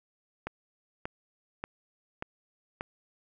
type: click train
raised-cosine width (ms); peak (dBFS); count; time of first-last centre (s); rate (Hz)
0.5; -19; 5; 0.47-2.809; 1.71
effects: none